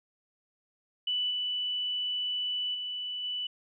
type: tone with level steps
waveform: sine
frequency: 2975 Hz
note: F#7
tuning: 9 cents sharp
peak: -27 / -29 / -33 / -31 dBFS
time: 1.07-3.47 s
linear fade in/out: 5 ms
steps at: 1.3 / 2.74 / 3.23 s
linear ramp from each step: 10 ms
effects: none